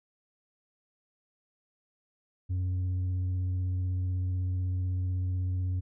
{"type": "tone with tanh clipping", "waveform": "sine", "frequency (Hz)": 91.6, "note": "F#2", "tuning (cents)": -17, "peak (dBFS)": -28, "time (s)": [2.49, 5.81], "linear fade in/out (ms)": 20, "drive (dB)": 3, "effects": []}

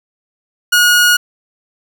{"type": "tone", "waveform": "sawtooth", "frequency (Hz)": 1445, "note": "F#6", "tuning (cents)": -41, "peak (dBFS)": -4, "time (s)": [0.72, 1.17], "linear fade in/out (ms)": 10, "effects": []}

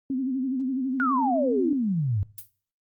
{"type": "tone with vibrato", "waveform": "sine", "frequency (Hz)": 261.6, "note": "C4", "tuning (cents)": 0, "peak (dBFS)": -24, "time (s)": [0.1, 1.73], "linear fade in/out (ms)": 2, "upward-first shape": "sine", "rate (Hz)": 12, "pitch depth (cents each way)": 81}
{"type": "exponential sweep", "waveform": "sine", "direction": "down", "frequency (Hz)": [1482, 93.2], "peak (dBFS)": -22, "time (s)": [1, 2.23], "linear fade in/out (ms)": 0}
{"type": "noise with exponential decay", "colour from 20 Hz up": "violet", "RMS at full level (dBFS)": -33, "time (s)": [2.38, 2.51], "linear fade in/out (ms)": 2, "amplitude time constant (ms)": 27}
{"effects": ["noise-tail reverb RT60 0.5 s tail -21 dB re dry", "Opus 48 kbps"]}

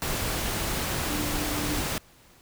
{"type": "tone in noise", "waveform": "sine", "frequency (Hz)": 297.3, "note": "D4", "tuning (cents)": 21, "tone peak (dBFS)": -32, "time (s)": [1.1, 1.81], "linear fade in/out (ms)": 0, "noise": "pink", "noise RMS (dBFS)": -29, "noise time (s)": [0.02, 1.98], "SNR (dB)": -6, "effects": ["pink hiss -56 dBFS RMS until 2.41 s"]}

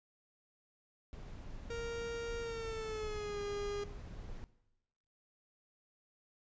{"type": "noise", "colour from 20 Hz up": "brown", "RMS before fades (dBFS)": -47, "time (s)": [1.13, 4.44], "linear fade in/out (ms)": 0}
{"type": "tone with pitch glide", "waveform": "45% pulse", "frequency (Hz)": [465.9, 407.9], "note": ["A#4", "G#4"], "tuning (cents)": [-1, -31], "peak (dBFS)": -39, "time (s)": [1.7, 3.84], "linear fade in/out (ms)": 5, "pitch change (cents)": -230, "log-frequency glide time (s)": [2.41, 3.4]}
{"effects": ["noise-tail reverb RT60 0.9 s tail -17 dB re dry", "resampled to 16000 Hz"]}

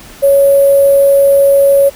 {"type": "tone with sample-and-hold", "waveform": "sine", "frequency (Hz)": 556, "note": "C#5", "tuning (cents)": 5, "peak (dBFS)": -4, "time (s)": [0.22, 1.9], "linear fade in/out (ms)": 20, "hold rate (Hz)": 11025, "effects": ["pink hiss -35 dBFS RMS until 1.95 s"]}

